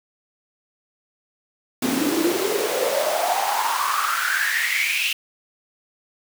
pink noise with high-pass filter sweep, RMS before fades -22 dBFS, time 1.82-5.13 s, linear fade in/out 5 ms, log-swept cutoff 240 to 2800 Hz, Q 8.6, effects none

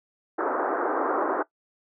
pink band-pass noise, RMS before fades -26 dBFS, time 0.38-1.43 s, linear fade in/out 10 ms, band 300 to 1500 Hz, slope 48 dB/octave, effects noise-tail reverb RT60 0.1 s tail -19 dB re dry

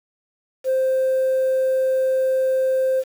sine tone, 523.3 Hz, C5, in tune, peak -15 dBFS, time 0.64-3.04 s, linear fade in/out 50 ms, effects tanh soft clip ceiling -13 dBFS + 7-bit

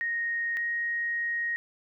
sine tone pair in turn, 1864.7 / 1875 Hz, A#6 / A#6, 0 / +10 cents, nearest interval unison, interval 10 cents, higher second, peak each -27 dBFS, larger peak neither, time 0.01-0.57 / 0.57-1.56 s, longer second, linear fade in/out 0 ms, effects none

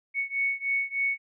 sine beating tone pair, 2217 / 2220.3 Hz, C#7 / C#7, 0 / +2 cents, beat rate 3.3 Hz, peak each -28 / -29 dBFS, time 0.14-1.18 s, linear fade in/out 50 ms, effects none

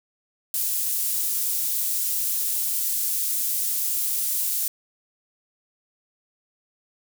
pink high-pass noise, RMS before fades -25 dBFS, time 0.54-4.68 s, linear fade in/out 2 ms, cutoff 11000 Hz, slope 12 dB/octave, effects none

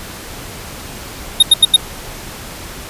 square tone bursts, 3710 Hz, A#7, 9 cents flat, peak -3 dBFS, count 4, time 1.4-1.763 s, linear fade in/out 5 ms, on 27 ms, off 85 ms, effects pink hiss -30 dBFS RMS until 2.89 s + resampled to 32000 Hz

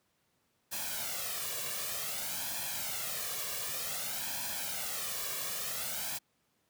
white noise with flanger, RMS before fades -37 dBFS, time 0.71-6.19 s, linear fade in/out 20 ms, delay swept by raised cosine 1.2 to 1.77 ms, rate 0.54 Hz, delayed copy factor +0.7, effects pink hiss -75 dBFS RMS until 6.69 s + high-pass 100 Hz 12 dB/octave

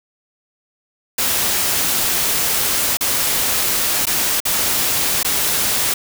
white noise with dropouts, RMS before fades -18 dBFS, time 1.18-5.94 s, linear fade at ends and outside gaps 5 ms, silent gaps 2.971-3.008 / 4.056-4.068 / 4.403-4.452 / 5.231-5.246 s, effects none

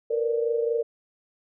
sine tone cluster, 462.1 / 486.4 / 588 Hz, A#4 / B4 / D5, -15 / -26 / +2 cents, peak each -23 / -31 / -32 dBFS, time 0.1-0.83 s, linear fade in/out 10 ms, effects none

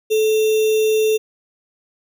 sine tone with sample-and-hold, 435 Hz, A4, 20 cents flat, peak -13 dBFS, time 0.1-1.18 s, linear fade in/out 20 ms, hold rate 3150 Hz, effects none

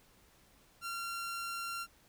sawtooth tone, 1375 Hz, F6, 27 cents flat, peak -34 dBFS, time 0.81-1.87 s, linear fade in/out 50 ms, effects pink hiss -65 dBFS RMS until 2.08 s

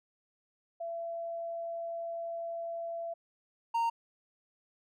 sine / triangle tone pair in turn, 673 / 924.5 Hz, E5 / A#5, +36 / -15 cents, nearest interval perfect fourth, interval 549 cents, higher second, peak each -35 / -25 dBFS, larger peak second, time 0.8-3.14 / 3.74-3.9 s, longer first, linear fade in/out 10 ms, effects none

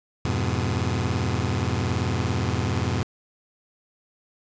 sawtooth chord, F diminished, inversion none, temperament just, 87.31 / 104.77 / 125.72 Hz, F2 / Ab2 / Cb3, 0 / +16 / +31 cents, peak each -23 dBFS, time 0.25-3.03 s, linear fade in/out 0 ms, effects resampled to 16000 Hz + 7-bit

